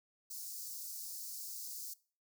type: high-pass noise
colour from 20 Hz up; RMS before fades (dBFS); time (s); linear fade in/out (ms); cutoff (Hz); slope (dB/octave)
white; -45; 0.3-1.94; 10; 4600; 48
effects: noise-tail reverb RT60 0.4 s tail -21 dB re dry